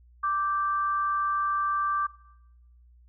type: tone pair together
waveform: sine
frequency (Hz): 1173 / 1565.8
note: D6 / G6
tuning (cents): -2 / -2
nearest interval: perfect fourth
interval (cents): 500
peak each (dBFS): -24 / -34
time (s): 0.23-2.07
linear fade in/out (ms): 10
effects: noise-tail reverb RT60 0.9 s tail -21 dB re dry + added 60 Hz sine -53 dBFS peak until 3.08 s